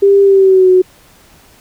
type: tone with pitch glide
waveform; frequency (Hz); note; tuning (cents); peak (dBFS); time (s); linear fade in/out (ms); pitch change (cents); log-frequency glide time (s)
sine; 397.4 to 368.7; G4 to F#4; +24 to -6; -4; 0.02-0.82; 10; -130; 0.22-0.7
effects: pink hiss -45 dBFS RMS until 1.6 s